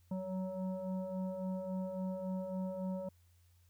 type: tone with frequency modulation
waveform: sine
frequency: 188.3 Hz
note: F#3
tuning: 31 cents sharp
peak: -36 dBFS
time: 0.11-3.09 s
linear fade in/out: 5 ms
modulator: 373 Hz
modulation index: 1.2
effects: added 87 Hz sine -64 dBFS peak until 3.69 s + white hiss -75 dBFS RMS until 3.69 s